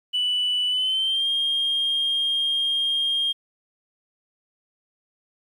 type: tone with pitch glide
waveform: sine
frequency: 2971 to 3221 Hz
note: F#7 to G7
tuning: +6 to +46 cents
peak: -19 dBFS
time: 0.13-3.33 s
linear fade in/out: 20 ms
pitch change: +140 cents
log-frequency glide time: 0.68-1.29 s
effects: tanh soft clip ceiling -17 dBFS + 9-bit